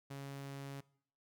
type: tone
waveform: sawtooth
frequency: 138.59 Hz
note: C#3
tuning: in tune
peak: -40 dBFS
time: 0.1-0.81 s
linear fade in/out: 10 ms
effects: noise-tail reverb RT60 0.6 s tail -21 dB re dry